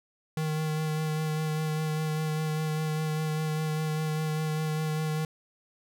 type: tone with vibrato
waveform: square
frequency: 155.56 Hz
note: D#3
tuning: in tune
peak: -28 dBFS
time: 0.37-5.25 s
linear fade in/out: 2 ms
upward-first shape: sine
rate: 5 Hz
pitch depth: 17 cents each way
effects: none